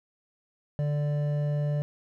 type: tone pair together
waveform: triangle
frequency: 146.83 / 587.3 Hz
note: D3 / D5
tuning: 0 / 0 cents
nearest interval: 2 octaves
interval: 2400 cents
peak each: -23 / -34 dBFS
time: 0.79-1.82 s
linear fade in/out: 0 ms
effects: none